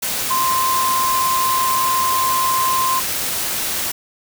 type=tone in noise; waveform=sine; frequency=1043 Hz; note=C6; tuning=6 cents flat; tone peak=-16 dBFS; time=0.3-3 s; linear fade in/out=10 ms; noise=white; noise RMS=-22 dBFS; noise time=0.02-3.92 s; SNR=+3 dB; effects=none